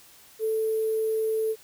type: tone with sample-and-hold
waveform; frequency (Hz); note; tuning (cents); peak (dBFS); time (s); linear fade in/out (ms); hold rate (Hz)
sine; 440; A4; 0; -23; 0.39-1.56; 50; 11025
effects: white hiss -53 dBFS RMS until 1.63 s